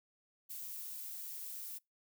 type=noise; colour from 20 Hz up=violet; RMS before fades=-45 dBFS; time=0.49-1.79 s; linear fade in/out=20 ms; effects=noise-tail reverb RT60 0.2 s tail -25 dB re dry